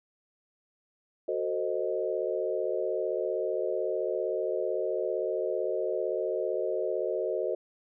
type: chord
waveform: sine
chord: F# diminished seventh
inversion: none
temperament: equal with one note detuned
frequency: 370 / 447.7 / 523.3 / 622.3 Hz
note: F#4 / A4 / C5 / Eb5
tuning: 0 / +30 / 0 / 0 cents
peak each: -33 dBFS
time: 1.28-7.55 s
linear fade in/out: 5 ms
effects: none